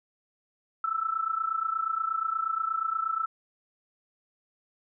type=tone with amplitude modulation; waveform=sine; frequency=1318.5 Hz; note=E6; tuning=in tune; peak=-23 dBFS; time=0.84-3.26 s; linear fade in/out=2 ms; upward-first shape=sine; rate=28.4 Hz; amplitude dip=80%; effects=none